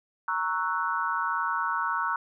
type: chord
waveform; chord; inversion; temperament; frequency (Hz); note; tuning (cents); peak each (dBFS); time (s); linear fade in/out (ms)
sine; F# dominant seventh; first; equal; 932.3 / 1108.7 / 1318.5 / 1480; A#5 / C#6 / E6 / F#6; 0 / 0 / 0 / 0; -31; 0.28-2.16; 2
effects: none